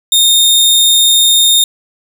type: tone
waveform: sawtooth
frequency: 3666 Hz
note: A#7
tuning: 30 cents flat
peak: -3 dBFS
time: 0.12-1.64 s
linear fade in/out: 2 ms
effects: none